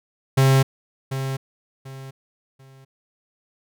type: tone with echo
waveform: 45% pulse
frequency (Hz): 134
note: C3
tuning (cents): +42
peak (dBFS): -13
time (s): 0.37-0.63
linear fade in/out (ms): 10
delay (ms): 740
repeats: 3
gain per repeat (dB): -11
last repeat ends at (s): 2.85
effects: none